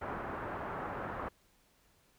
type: low-pass noise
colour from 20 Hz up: white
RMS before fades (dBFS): -40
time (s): 0.01-1.29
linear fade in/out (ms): 10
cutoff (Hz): 1400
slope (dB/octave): 24
effects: pink hiss -69 dBFS RMS until 2.18 s